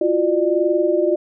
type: tone cluster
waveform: sine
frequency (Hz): 341.3 / 362.7 / 599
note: F4 / F#4 / D5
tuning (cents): -40 / -34 / +34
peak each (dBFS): -19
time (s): 0.01-1.16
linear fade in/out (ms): 5
effects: none